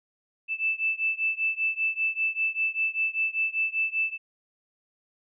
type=beating tone pair; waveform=sine; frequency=2637 / 2642.1 Hz; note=E7 / E7; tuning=0 / +3 cents; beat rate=5.1 Hz; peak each=-27 / -28 dBFS; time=0.48-4.18 s; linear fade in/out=50 ms; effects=none